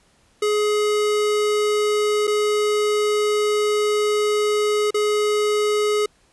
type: tone with dropouts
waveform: square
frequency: 420 Hz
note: G#4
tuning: 19 cents sharp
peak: -18 dBFS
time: 0.42-6.06 s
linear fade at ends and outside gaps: 5 ms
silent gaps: 2.271-2.276 / 4.907-4.943 s
effects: pink hiss -59 dBFS RMS until 6.32 s + resampled to 24000 Hz